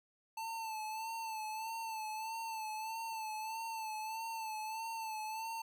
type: tone with vibrato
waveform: square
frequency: 885 Hz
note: A5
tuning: 10 cents sharp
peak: -40 dBFS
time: 0.37-5.62 s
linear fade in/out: 5 ms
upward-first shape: sine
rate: 1.6 Hz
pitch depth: 47 cents each way
effects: none